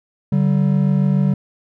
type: tone pair together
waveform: triangle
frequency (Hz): 144.23 / 191.3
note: D3 / G3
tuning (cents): -31 / -42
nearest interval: perfect fourth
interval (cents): 489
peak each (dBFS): -14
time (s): 0.32-1.34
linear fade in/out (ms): 5
effects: none